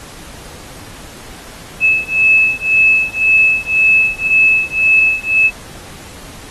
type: beating tone pair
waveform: sine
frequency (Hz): 2600 / 2601.9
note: E7 / E7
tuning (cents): -24 / -23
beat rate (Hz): 1.9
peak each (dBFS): -12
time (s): 1.8-5.51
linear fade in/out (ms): 50
effects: pink hiss -35 dBFS RMS until 6.5 s + AAC 32 kbps